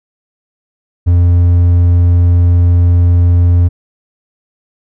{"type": "tone", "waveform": "triangle", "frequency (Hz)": 87.31, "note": "F2", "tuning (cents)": 0, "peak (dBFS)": -3, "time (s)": [1.06, 3.69], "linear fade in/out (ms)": 20, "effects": []}